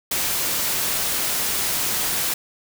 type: noise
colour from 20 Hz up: white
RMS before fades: -23 dBFS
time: 0.11-2.34 s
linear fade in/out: 5 ms
effects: none